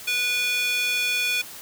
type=tone with high-pass filter; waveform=square; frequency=490 Hz; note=B4; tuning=14 cents flat; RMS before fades=-24 dBFS; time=0.07-1.42 s; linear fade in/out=10 ms; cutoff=2600 Hz; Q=3.7; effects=white hiss -40 dBFS RMS until 1.61 s